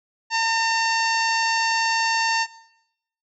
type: harmonic tone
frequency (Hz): 907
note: A#5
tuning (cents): -48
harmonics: 1 / 2 / 3 / 4 / 5 / 6 / 7 / 8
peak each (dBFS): -22 / -25 / -27 / -38 / -28 / -31 / -35 / -41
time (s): 0.3-2.47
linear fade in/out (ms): 50
effects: noise-tail reverb RT60 0.8 s tail -18 dB re dry